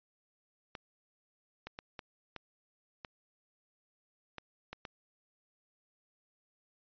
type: clicks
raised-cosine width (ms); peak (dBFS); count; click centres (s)
0.3; -26; 9; 0.752 / 1.67 / 1.789 / 1.992 / 2.363 / 3.048 / 4.383 / 4.73 / 4.852
effects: resampled to 11025 Hz